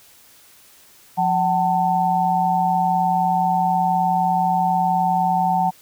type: tone cluster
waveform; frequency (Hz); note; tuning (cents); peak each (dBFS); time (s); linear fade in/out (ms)
sine; 176.1 / 754 / 893; F3 / F#5 / A5; +15 / +32 / +25; -24 / -18 / -21; 1.17-5.71; 20
effects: white hiss -50 dBFS RMS until 5.81 s